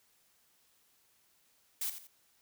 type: noise with echo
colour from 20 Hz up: blue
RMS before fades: -35 dBFS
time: 1.81-1.9 s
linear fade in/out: 5 ms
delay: 86 ms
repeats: 2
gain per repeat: -10 dB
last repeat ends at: 2.072 s
effects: white hiss -70 dBFS RMS until 2.41 s